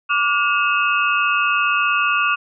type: tone cluster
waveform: sine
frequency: 1167 / 1430 / 2574 / 2769 Hz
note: D6 / F6 / E7 / F7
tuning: -11 / +41 / -42 / -15 cents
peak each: -19 / -20 / -21 / -25 dBFS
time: 0.09-2.36 s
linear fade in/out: 20 ms
effects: none